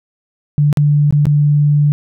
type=tone with dropouts; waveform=sine; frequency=146.83 Hz; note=D3; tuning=in tune; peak=-8 dBFS; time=0.58-1.92 s; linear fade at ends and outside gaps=0 ms; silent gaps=0.728-0.772 / 1.108-1.125 / 1.255-1.268 s; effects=none

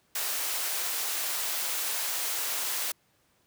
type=high-pass noise; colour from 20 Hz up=white; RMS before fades=-31 dBFS; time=0.15-2.92 s; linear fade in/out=5 ms; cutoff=520 Hz; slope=12 dB/octave; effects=pink hiss -68 dBFS RMS until 3.46 s + high-pass 80 Hz 12 dB/octave

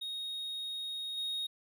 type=tone with level steps; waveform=triangle; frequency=3738 Hz; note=A#7; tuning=4 cents sharp; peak=-35 / -32 dBFS; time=0.01-1.47 s; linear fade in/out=10 ms; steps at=1.17 s; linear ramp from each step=10 ms; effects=none

